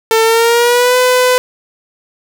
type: tone with pitch glide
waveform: sawtooth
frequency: 448 to 502.9 Hz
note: A4 to B4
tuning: +31 to +31 cents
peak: -4 dBFS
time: 0.11-1.38 s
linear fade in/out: 0 ms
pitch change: +200 cents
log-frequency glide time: 0.23-0.97 s
effects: none